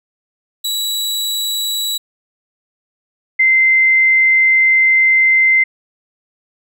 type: tone pair in turn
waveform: sawtooth / sine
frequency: 3910 / 2077 Hz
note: B7 / C7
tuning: -18 / -13 cents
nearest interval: major seventh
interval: 1095 cents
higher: first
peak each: -14 / -8 dBFS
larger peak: second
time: 0.64-1.98 / 3.39-5.64 s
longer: second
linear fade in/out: 10 ms
effects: none